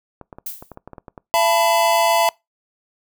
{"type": "clicks", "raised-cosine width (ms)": 1, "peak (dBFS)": -22, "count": 11, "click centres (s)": [0.213, 0.328, 0.385, 0.625, 0.717, 0.774, 0.876, 0.933, 0.982, 1.082, 1.178]}
{"type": "noise with exponential decay", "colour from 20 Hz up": "violet", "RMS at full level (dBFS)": -25, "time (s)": [0.46, 0.75], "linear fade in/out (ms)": 5, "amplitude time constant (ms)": 61}
{"type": "chord", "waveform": "square", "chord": "E suspended fourth", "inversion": "none", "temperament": "equal with one note detuned", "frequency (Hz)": [676.2, 880, 987.8], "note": ["E5", "A5", "B5"], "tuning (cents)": [44, 0, 0], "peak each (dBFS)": [-18, -20, -21], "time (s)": [1.34, 2.29], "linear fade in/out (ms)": 0}
{"effects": ["noise-tail reverb RT60 0.2 s tail -24 dB re dry"]}